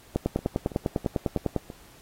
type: two click trains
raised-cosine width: 2 ms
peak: -24 / -10 dBFS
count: 5 / 15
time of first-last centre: 0.39-1.701 / 0.16-1.563 s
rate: 3.05 / 9.98 Hz
effects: pink hiss -54 dBFS RMS until 2.01 s + AAC 48 kbps